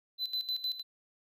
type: tone with tremolo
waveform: triangle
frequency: 4021 Hz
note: B7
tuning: 30 cents sharp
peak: -29 dBFS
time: 0.18-0.83 s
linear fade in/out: 50 ms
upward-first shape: square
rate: 6.5 Hz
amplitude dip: 75%
effects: none